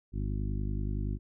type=harmonic tone with a mistuned harmonic; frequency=50.5 Hz; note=G#1; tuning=48 cents flat; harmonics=1 / 2 / 3 / 4 / 5 / 6 / 7; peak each=-32 / -35 / -41 / -41 / -43 / -47 / -48 dBFS; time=0.12-1.19 s; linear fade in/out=50 ms; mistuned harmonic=7; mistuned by=+19 cents; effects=none